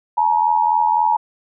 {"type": "tone pair together", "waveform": "sine", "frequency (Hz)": [861.2, 945], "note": ["A5", "A#5"], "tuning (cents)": [-37, 23], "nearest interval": "major second", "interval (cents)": 160, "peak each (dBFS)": -16, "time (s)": [0.17, 1.17], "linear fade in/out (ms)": 10, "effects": []}